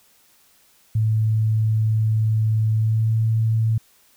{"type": "tone with pitch glide", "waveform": "sine", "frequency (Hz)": [109.6, 111.71], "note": ["A2", "A2"], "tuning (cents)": [-6, 27], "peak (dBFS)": -16, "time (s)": [0.95, 3.78], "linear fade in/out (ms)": 5, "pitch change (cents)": 33, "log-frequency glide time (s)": [2.74, 3.16], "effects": ["white hiss -57 dBFS RMS until 4.16 s"]}